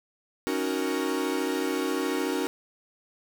45% pulse chord, D# minor seventh, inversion third, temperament equal, 277.2 / 311.1 / 370 / 466.2 Hz, C#4 / D#4 / F#4 / A#4, 0 / 0 / 0 / 0 cents, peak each -31 / -32 / -31 / -33 dBFS, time 0.47-2.47 s, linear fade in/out 0 ms, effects 9-bit

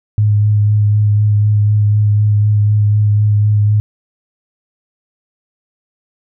sine tone with vibrato, 104.8 Hz, G#2, 16 cents sharp, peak -8 dBFS, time 0.18-3.8 s, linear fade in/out 0 ms, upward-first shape sine, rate 4 Hz, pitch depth 16 cents each way, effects none

